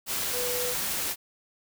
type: tone in noise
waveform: sine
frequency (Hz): 493.9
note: B4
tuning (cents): 0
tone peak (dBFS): -31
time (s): 0.32-0.75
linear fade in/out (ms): 50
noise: white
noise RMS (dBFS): -30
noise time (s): 0.06-1.16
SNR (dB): -4
effects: none